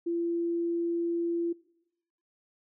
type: tone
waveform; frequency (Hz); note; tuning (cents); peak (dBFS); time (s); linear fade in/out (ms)
sine; 340; F4; -46; -27; 0.06-1.53; 10
effects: noise-tail reverb RT60 0.9 s tail -22 dB re dry